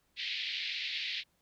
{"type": "band-pass noise", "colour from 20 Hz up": "white", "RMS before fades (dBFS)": -37, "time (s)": [0.16, 1.24], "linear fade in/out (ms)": 50, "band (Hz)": [2000, 4300], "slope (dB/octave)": 48, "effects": ["pink hiss -74 dBFS RMS until 1.41 s"]}